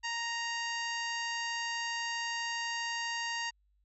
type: harmonic tone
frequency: 932.3 Hz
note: A#5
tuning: in tune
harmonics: 1 / 2 / 3 / 4 / 5 / 6 / 7 / 8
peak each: -39 / -37 / -40 / -51 / -42 / -50 / -46 / -53 dBFS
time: 0.03-3.51 s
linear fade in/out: 20 ms
effects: added 50 Hz sine -68 dBFS peak until 3.84 s